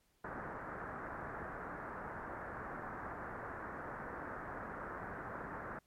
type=low-pass noise; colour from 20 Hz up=white; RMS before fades=-45 dBFS; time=0.24-5.79 s; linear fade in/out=5 ms; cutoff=1700 Hz; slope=48 dB/octave; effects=pink hiss -75 dBFS RMS until 5.86 s + MP3 64 kbps

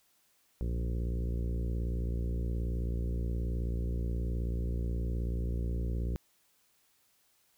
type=harmonic tone with a mistuned harmonic; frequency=58.8 Hz; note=A#1; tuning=16 cents sharp; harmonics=1 / 2 / 3 / 4 / 5 / 6 / 7 / 8 / 9; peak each=-31 / -39 / -41 / -48 / -48 / -48 / -49 / -52 / -55 dBFS; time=0.61-6.16 s; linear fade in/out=0 ms; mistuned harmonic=1; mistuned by=+75 cents; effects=white hiss -70 dBFS RMS until 7.57 s

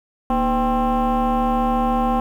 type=tone with frequency modulation; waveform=sine; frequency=511 Hz; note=C5; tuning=41 cents flat; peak=-14 dBFS; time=0.3-2.2 s; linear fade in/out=2 ms; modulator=274 Hz; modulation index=1.9; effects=tanh soft clip ceiling -14 dBFS + 8-bit

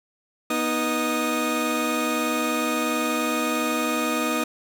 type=tone cluster; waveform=25% pulse; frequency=243.9 / 312.3 / 1241 Hz; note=B3 / D#4 / D#6; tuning=-21 / +7 / -5 cents; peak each=-23 dBFS; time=0.5-4.44 s; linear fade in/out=5 ms; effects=none

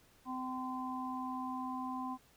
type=harmonic tone; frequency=257.1 Hz; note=C4; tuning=30 cents flat; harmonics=1 / 3 / 4; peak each=-40 / -44 / -41 dBFS; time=0.25-2.18 s; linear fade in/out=50 ms; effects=pink hiss -66 dBFS RMS until 2.36 s

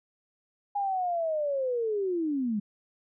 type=linear sweep; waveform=sine; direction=down; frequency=821 to 198.1 Hz; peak=-26 dBFS; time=0.75-2.6 s; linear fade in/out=10 ms; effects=none

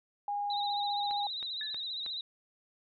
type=tone; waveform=sine; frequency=817 Hz; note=G#5; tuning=29 cents flat; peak=-31 dBFS; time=0.28-1.27 s; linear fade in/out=2 ms
type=tone with vibrato; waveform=sine; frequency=3854 Hz; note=B7; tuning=43 cents flat; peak=-35 dBFS; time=0.5-2.21 s; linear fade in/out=2 ms; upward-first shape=sine; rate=15 Hz; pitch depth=78 cents each way
type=click train; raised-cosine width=0.3 ms; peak=-30 dBFS; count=4; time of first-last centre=1.11-2.062 s; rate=3.15 Hz
type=tone with exponential decay; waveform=sine; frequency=1730 Hz; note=A6; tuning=30 cents flat; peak=-37 dBFS; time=1.61-1.84 s; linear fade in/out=1 ms; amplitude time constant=49 ms
effects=none

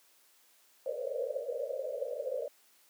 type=band-pass noise; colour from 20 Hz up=pink; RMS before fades=-36 dBFS; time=0.86-2.48 s; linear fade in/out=2 ms; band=470 to 600 Hz; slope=96 dB/octave; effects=white hiss -65 dBFS RMS until 2.89 s + high-pass 300 Hz 12 dB/octave

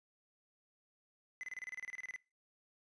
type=tone bursts; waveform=triangle; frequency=2019 Hz; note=B6; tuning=38 cents sharp; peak=-39 dBFS; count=15; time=1.41-2.161 s; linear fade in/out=0 ms; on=23 ms; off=29 ms; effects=noise-tail reverb RT60 0.3 s tail -23 dB re dry + resampled to 22050 Hz

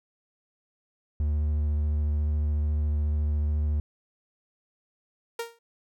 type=tone with vibrato; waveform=triangle; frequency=74.8 Hz; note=D2; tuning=32 cents sharp; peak=-21 dBFS; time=1.2-3.8 s; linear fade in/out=0 ms; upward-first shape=sine; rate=14 Hz; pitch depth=16 cents each way
type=tone with exponential decay; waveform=sawtooth; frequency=464.8 Hz; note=A#4; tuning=5 cents flat; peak=-23 dBFS; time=5.39-5.59 s; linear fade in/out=5 ms; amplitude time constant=43 ms
effects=none

